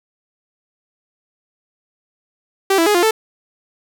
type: tone with pitch steps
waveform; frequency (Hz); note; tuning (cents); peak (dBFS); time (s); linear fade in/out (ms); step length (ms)
sawtooth; 388.7 / 331.4 / 416.8 / 350.3 / 440.9; G4 / E4 / G#4 / F4 / A4; -15 / +9 / +6 / +5 / +4; -8; 2.7-3.11; 5; 82
effects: none